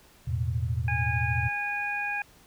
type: chord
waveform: sine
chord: E suspended fourth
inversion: none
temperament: equal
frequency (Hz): 82.41 / 110 / 123.47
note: E2 / A2 / B2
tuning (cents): 0 / 0 / 0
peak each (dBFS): -30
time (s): 0.27-1.49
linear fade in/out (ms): 10
type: harmonic tone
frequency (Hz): 820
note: G#5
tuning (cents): -22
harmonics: 1 / 2 / 3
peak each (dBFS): -34 / -32 / -31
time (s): 0.88-2.22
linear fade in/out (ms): 2
effects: pink hiss -57 dBFS RMS until 2.46 s